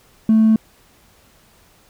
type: tone with hard clipping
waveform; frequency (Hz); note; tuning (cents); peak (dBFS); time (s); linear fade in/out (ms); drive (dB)
sine; 220.2; A3; +2; -10; 0.29-0.56; 2; 1
effects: pink hiss -53 dBFS RMS until 1.89 s